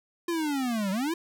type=linear two-way sweep; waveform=square; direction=down then up; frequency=349.2 to 185 to 349.2 Hz; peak=-27 dBFS; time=0.28-1.14 s; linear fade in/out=5 ms; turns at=0.91 s; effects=none